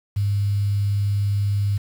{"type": "tone with quantisation", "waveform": "sine", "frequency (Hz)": 101.1, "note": "G#2", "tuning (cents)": -46, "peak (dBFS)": -18, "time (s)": [0.16, 1.78], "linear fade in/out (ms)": 10, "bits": 7, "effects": []}